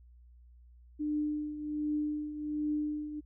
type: tone with tremolo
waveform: sine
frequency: 299.8 Hz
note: D4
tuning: 36 cents sharp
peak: -28 dBFS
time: 0.99-3.21 s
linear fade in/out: 20 ms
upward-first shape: triangle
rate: 1.3 Hz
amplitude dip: 70%
effects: added 60 Hz sine -54 dBFS peak until 3.25 s